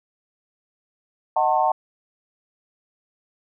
sine chord, D# diminished seventh, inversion none, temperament just, 622.3 / 746.7 / 896 / 1075.3 Hz, D#5 / F#5 / A5 / C6, 0 / +16 / +31 / +47 cents, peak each -25 / -20 / -21 / -26 dBFS, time 1.36-1.72 s, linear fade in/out 5 ms, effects none

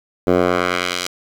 10% pulse tone with band-pass filter sweep, 89.4 Hz, F2, 41 cents sharp, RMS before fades -18 dBFS, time 0.27-1.07 s, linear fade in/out 5 ms, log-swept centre 430 to 5200 Hz, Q 0.88, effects 7-bit

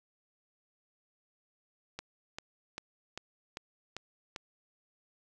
click train, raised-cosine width 0.2 ms, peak -22 dBFS, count 7, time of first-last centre 1.99-4.362 s, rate 2.53 Hz, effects none

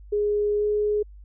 sine tone with pitch glide, 415.3 to 418.7 Hz, G#4 to G#4, 0 to +14 cents, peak -20 dBFS, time 0.12-1.03 s, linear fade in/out 10 ms, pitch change +14 cents, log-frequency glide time 0.58-0.64 s, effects added 50 Hz sine -42 dBFS peak until 1.24 s

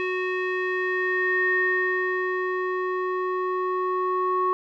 square tone with low-pass filter sweep, 368.4 Hz, F#4, 7 cents flat, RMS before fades -25 dBFS, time 0-4.53 s, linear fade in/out 0 ms, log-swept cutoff 2300 to 1200 Hz, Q 9.5, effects none

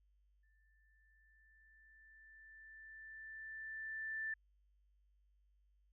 sine tone with exponential growth, 1768 Hz, A6, 8 cents sharp, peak -38 dBFS, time 0.43-4.34 s, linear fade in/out 5 ms, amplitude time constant 850 ms, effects added 50 Hz sine -70 dBFS peak until 5.92 s

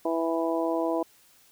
harmonic tone, 164.81 Hz, E3, in tune, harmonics 2 / 3 / 4 / 5 / 6, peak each -28 / -31 / -29 / -37 / -34 dBFS, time 0.05-1.03 s, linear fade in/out 5 ms, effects white hiss -59 dBFS RMS until 1.51 s

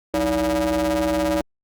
40% pulse ring-modulated tone, 129.6 Hz, C3, 16 cents flat, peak -15 dBFS, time 0.14-1.41 s, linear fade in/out 0 ms, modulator 445 Hz, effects Opus 48 kbps

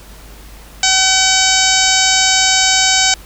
harmonic tone, 760 Hz, F#5, 46 cents sharp, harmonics 1 / 2 / 3 / 4 / 5 / 6 / 7 / 8 / 9 / 10, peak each -19 / -19 / -19 / -19 / -19 / -19 / -19 / -19 / -19 / -19 dBFS, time 0.83-3.14 s, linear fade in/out 2 ms, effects added 50 Hz sine -36 dBFS peak until 3.25 s + pink hiss -40 dBFS RMS until 3.25 s

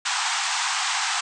pink band-pass noise, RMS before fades -25 dBFS, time 0.05-1.21 s, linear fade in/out 10 ms, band 750 to 8500 Hz, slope 96 dB/octave, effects none

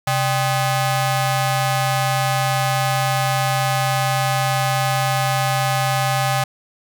sawtooth ring-modulated tone, 459.5 Hz, A#4, 25 cents flat, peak -10 dBFS, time 0.07-6.44 s, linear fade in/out 5 ms, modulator 328 Hz, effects none

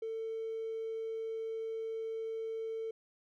triangle tone with hard clipping, 447.7 Hz, A4, 30 cents sharp, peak -36 dBFS, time 0.02-2.91 s, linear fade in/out 5 ms, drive 3 dB, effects none

